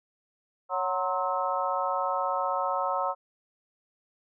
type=harmonic tone with a mistuned harmonic; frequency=185 Hz; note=F#3; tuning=in tune; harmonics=3 / 4 / 5 / 6 / 7; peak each=-32 / -32 / -32 / -32 / -32 dBFS; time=0.69-3.15 s; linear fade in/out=50 ms; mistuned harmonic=6; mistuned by=-78 cents; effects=none